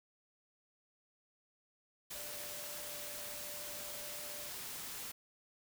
sine tone in noise, 590 Hz, D5, 8 cents sharp, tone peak -53 dBFS, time 2.14-4.5 s, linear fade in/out 10 ms, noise white, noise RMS -45 dBFS, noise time 2.1-5.12 s, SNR -11 dB, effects none

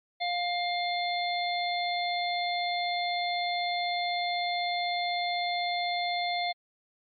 harmonic tone, 704 Hz, F5, 14 cents sharp, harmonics 1 / 3 / 5 / 6, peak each -29 / -34 / -36 / -37 dBFS, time 0.2-6.53 s, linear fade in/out 20 ms, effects MP3 48 kbps

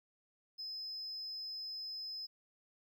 triangle tone, 5100 Hz, D#8, 42 cents sharp, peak -39 dBFS, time 0.58-2.27 s, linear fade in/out 20 ms, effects tanh soft clip ceiling -36 dBFS + 13-bit

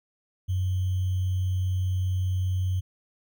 sine tone with sample-and-hold, 92.5 Hz, F#2, in tune, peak -23 dBFS, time 0.48-2.81 s, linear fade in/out 20 ms, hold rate 3150 Hz, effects none

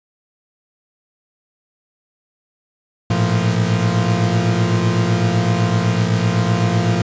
40% pulse tone cluster, 108.3 / 116.2 / 174.1 Hz, A2 / A#2 / F3, -27 / -5 / -5 cents, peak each -18 dBFS, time 3.1-7.02 s, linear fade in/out 5 ms, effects resampled to 16000 Hz

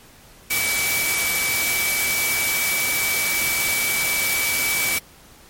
sine tone in noise, 2293 Hz, D7, 42 cents flat, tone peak -22 dBFS, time 0.5-4.99 s, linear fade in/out 10 ms, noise white, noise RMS -23 dBFS, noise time 0.5-4.99 s, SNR -2 dB, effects pink hiss -48 dBFS RMS until 5.49 s + MP3 64 kbps

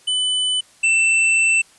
square tone pair in turn, 3000 / 2672 Hz, F#7 / E7, +23 / +23 cents, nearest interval major second, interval 200 cents, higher first, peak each -18 / -14 dBFS, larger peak second, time 0.07-0.61 / 0.83-1.62 s, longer second, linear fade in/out 10 ms, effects white hiss -51 dBFS RMS until 1.78 s + resampled to 24000 Hz

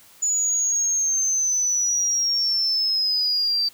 sine linear sweep, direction down, 6940 to 4645 Hz, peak -18 dBFS, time 0.22-3.69 s, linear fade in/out 10 ms, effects tanh soft clip ceiling -14 dBFS + white hiss -51 dBFS RMS until 3.73 s

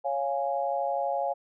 sine chord, Db major, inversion none, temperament equal, 554.4 / 698.5 / 830.6 Hz, Db5 / F5 / Ab5, 0 / 0 / 0 cents, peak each -30 / -30 / -31 dBFS, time 0.04-1.34 s, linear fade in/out 20 ms, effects none

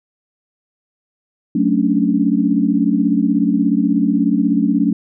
sine chord, D major seventh, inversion first, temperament equal, 185 / 220 / 277.2 / 293.7 Hz, F#3 / A3 / C#4 / D4, 0 / 0 / 0 / 0 cents, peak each -19 / -17 / -17 / -19 dBFS, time 1.55-4.93 s, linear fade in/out 5 ms, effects none

